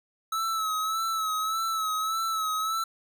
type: tone with vibrato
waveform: square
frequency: 1300 Hz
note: E6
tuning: 24 cents flat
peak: -27 dBFS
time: 0.32-2.84 s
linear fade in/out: 5 ms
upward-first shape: sine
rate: 1.7 Hz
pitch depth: 44 cents each way
effects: none